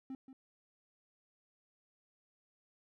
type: tone with echo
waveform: triangle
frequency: 264.3 Hz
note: C4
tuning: 18 cents sharp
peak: -39 dBFS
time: 0.1-0.15 s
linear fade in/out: 2 ms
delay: 180 ms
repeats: 1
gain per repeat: -10 dB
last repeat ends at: 0.33 s
effects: none